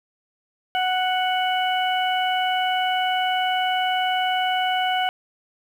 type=harmonic tone; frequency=740 Hz; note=F#5; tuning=in tune; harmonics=1 / 2 / 3 / 4; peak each=-21 / -28 / -31 / -27 dBFS; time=0.75-5.09 s; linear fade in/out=0 ms; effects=8-bit